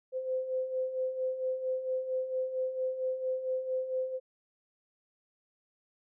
sine beating tone pair, 513 / 517.4 Hz, C5 / C5, -34 / -19 cents, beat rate 4.4 Hz, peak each -38 / -31 dBFS, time 0.12-4.2 s, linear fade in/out 50 ms, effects none

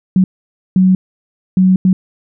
sine tone bursts at uneven times, 186.4 Hz, F#3, 13 cents sharp, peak -6 dBFS, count 4, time 0.16-0.24 / 0.76-0.95 / 1.57-1.76 / 1.85-1.93 s, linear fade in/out 2 ms, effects none

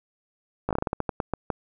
slowing click train, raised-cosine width 1 ms, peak -11 dBFS, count 13, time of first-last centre 0.69-1.502 s, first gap 17 ms, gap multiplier 1.23, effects none

